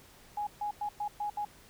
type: tone bursts at uneven times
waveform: sine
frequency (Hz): 830.6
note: G#5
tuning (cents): 0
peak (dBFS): -31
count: 6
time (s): 0.37-0.47 / 0.61-0.71 / 0.81-0.89 / 1-1.08 / 1.2-1.3 / 1.37-1.45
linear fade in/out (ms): 5
effects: pink hiss -57 dBFS RMS until 1.69 s